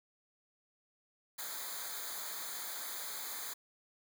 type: noise with comb filter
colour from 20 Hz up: white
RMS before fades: -42 dBFS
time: 1.38-3.54 s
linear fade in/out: 10 ms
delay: 0.36 ms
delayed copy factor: -1
effects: none